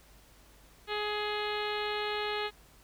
harmonic tone, 419.1 Hz, G#4, 16 cents sharp, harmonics 1 / 2 / 3 / 4 / 5 / 6 / 7 / 8 / 9 / 10, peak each -35 / -38 / -40 / -41 / -42 / -43 / -43 / -44 / -45 / -45 dBFS, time 0.87-2.51 s, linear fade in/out 50 ms, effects added 50 Hz sine -60 dBFS peak until 2.83 s + pink hiss -60 dBFS RMS until 2.83 s

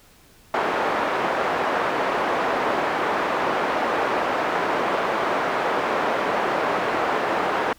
pink band-pass noise, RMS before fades -23 dBFS, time 0.54-7.73 s, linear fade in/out 2 ms, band 480 to 1400 Hz, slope 12 dB/octave, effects pink hiss -53 dBFS RMS until 7.78 s

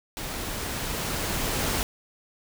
pink noise with level ramp, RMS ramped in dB -34 to -26 dBFS, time 0.17-1.83 s, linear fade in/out 0 ms, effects none

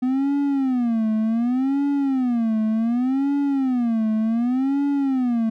triangle tone with vibrato, 248.5 Hz, B3, 11 cents sharp, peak -16 dBFS, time 0.02-5.5 s, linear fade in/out 10 ms, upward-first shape sine, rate 0.67 Hz, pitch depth 230 cents each way, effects none

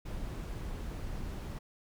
brown noise, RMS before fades -39 dBFS, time 0.05-1.59 s, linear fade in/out 10 ms, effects none

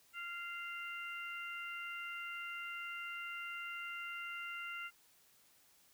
harmonic tone, 694 Hz, F5, 11 cents flat, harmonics 2 / 3 / 4, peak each -45 / -47 / -47 dBFS, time 0.13-4.91 s, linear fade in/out 50 ms, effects white hiss -68 dBFS RMS until 5.93 s

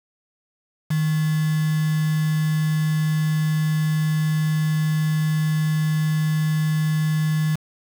sine tone with quantisation, 155.56 Hz, D#3, in tune, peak -18 dBFS, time 0.9-7.56 s, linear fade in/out 10 ms, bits 5, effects none

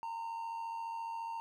triangle tone with amplitude modulation, 918 Hz, A#5, 27 cents flat, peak -34 dBFS, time 0.03-1.4 s, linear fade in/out 0 ms, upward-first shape sine, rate 94.5 Hz, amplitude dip 45%, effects none

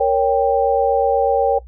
sine chord, G diminished, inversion first, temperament equal with one note detuned, 466.2 / 554.4 / 788.1 Hz, Bb4 / Db5 / G5, 0 / 0 / +9 cents, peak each -17 dBFS, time 0-1.59 s, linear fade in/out 10 ms, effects noise-tail reverb RT60 0.1 s tail -18 dB re dry + added 60 Hz sine -36 dBFS peak until 1.67 s

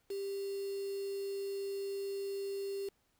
sine tone with quantisation, 395.4 Hz, G4, 15 cents sharp, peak -36 dBFS, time 0.1-2.89 s, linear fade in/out 5 ms, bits 8, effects pink hiss -75 dBFS RMS until 3.19 s

